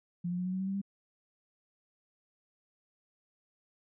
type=tone with pitch steps; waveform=sine; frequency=174.61 / 177.76 / 180.98 / 184.25 / 187.58 / 190.96 / 194.41 / 197.93 Hz; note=F3 / F3 / F#3 / F#3 / F#3 / G3 / G3 / G3; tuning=0 / +31 / -38 / -7 / +24 / -45 / -14 / +17 cents; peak=-31 dBFS; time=0.24-0.816 s; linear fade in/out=10 ms; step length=72 ms; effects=none